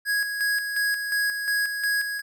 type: tone with tremolo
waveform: square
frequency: 1658 Hz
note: G#6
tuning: 3 cents flat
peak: -22 dBFS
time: 0.05-2.22 s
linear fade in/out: 50 ms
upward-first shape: square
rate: 2.8 Hz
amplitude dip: 50%
effects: none